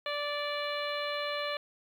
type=harmonic tone; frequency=584 Hz; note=D5; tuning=10 cents flat; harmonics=1 / 2 / 3 / 4 / 5 / 6 / 7; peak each=-35 / -38 / -40 / -41 / -42 / -43 / -43 dBFS; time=0.06-1.57 s; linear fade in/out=2 ms; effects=10-bit